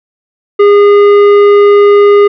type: tone with tanh clipping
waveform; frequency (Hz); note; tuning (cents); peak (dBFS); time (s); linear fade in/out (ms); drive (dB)
sine; 408.3; G#4; -29; -3; 0.59-2.28; 10; 11
effects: none